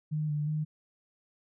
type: tone with pitch steps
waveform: sine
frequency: 153 / 148.8 / 153.4 Hz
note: D#3 / D3 / D#3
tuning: -29 / +23 / -24 cents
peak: -28 dBFS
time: 0.11-0.65 s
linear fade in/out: 20 ms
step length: 180 ms
effects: none